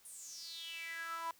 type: tone with high-pass filter sweep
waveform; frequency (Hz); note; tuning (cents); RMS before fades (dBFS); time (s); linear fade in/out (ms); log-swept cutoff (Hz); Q
sawtooth; 331.2; E4; +8; -45; 0.05-1.31; 2; 9800 to 940; 7.2
effects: white hiss -66 dBFS RMS until 1.39 s